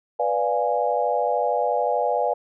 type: chord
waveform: sine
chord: B diminished seventh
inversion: none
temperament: equal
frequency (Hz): 493.9 / 587.3 / 698.5 / 830.6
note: B4 / D5 / F5 / Ab5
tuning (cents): 0 / 0 / 0 / 0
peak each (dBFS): -25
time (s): 0.19-2.34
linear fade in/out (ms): 10
effects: none